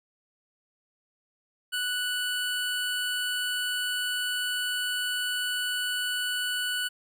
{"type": "tone pair together", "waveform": "square", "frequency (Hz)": [1480, 2967], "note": ["F#6", "F#7"], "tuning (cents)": [0, 4], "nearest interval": "octave", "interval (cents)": 1204, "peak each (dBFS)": [-31, -31], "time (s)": [1.72, 6.89], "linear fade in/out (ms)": 20, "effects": []}